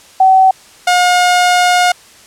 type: tone pair in turn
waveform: sine / sawtooth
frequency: 760 / 717.3 Hz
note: F#5 / F5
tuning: +46 / +46 cents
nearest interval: minor second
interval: 100 cents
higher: first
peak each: -4 dBFS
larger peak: neither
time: 0.2-0.51 / 0.87-1.92 s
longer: second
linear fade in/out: 5 ms
effects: white hiss -41 dBFS RMS until 2.26 s + low-pass 9000 Hz 12 dB/octave